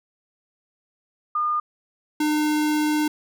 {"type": "tone pair in turn", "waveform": ["sine", "square"], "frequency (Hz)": [1215, 302.7], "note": ["D#6", "D#4"], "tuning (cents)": [-42, -48], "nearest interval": "2 octaves", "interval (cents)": 2406, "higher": "first", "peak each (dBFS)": -20, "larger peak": "neither", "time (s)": [[1.35, 1.6], [2.2, 3.08]], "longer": "second", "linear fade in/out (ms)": 5, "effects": []}